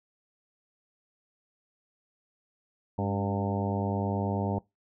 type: harmonic tone with a mistuned harmonic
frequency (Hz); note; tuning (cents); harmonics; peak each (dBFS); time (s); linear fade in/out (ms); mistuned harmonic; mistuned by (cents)
100; G2; +35; 1 / 2 / 3 / 4 / 5 / 6 / 7 / 8 / 9; -31 / -32 / -37 / -38 / -38 / -39 / -39 / -40 / -38; 2.98-4.59; 5; 3; -62
effects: noise-tail reverb RT60 0.2 s tail -22 dB re dry